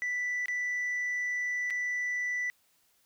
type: tone with dropouts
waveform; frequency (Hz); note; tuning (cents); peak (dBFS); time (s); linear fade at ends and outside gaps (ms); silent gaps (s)
sine; 1975.5; B6; 0; -27; 0.02-2.5; 0; 0.458-0.483 / 1.702-1.706
effects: tanh soft clip ceiling -28 dBFS + white hiss -69 dBFS RMS until 3.05 s